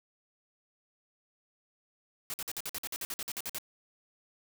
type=noise bursts; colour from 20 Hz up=white; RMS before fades=-37 dBFS; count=15; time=2.3-3.584 s; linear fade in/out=0 ms; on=38 ms; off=51 ms; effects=none